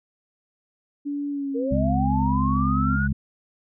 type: tone with pitch glide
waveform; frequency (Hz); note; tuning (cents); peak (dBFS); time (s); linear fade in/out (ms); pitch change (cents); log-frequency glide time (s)
sine; 286.8 to 257; D4 to C4; -41 to -31; -25; 1.05-2.97; 20; -190; 1.3-1.86
type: linear sweep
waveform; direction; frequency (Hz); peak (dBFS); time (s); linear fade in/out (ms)
sine; up; 448.6 to 1482; -25; 1.54-3.08; 20
type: harmonic tone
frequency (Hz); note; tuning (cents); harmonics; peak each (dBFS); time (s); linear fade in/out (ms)
68.8; C#2; -12; 1 / 2 / 3; -25 / -25 / -25; 1.71-3.13; 5
effects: none